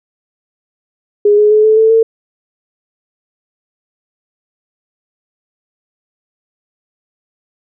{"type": "tone with pitch steps", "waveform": "sine", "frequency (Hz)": [413.2, 420.4, 427.8, 435.2, 442.9, 450.6], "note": ["G#4", "G#4", "A4", "A4", "A4", "A4"], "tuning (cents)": [-9, 21, -49, -19, 11, 41], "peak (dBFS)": -5, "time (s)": [1.25, 2.03], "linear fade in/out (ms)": 5, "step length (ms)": 130, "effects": []}